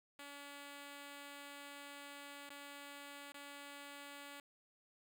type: tone with dropouts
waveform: 5% pulse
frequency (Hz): 284.7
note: C#4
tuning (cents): +46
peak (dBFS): -39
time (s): 0.19-4.4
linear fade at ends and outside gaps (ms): 2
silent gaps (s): 2.492-2.503 / 3.321-3.343
effects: none